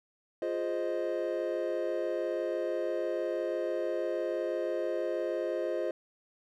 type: chord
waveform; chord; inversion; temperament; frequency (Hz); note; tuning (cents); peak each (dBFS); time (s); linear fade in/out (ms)
triangle; F minor seventh; none; equal; 349.2 / 415.3 / 523.3 / 622.3; F4 / Ab4 / C5 / Eb5; 0 / 0 / 0 / 0; -33 / -36 / -33 / -33; 0.42-5.91; 2
effects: none